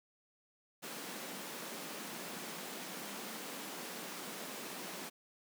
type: high-pass noise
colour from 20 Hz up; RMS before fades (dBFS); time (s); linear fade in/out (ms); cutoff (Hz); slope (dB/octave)
pink; -45; 0.82-5.1; 20; 170; 48
effects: none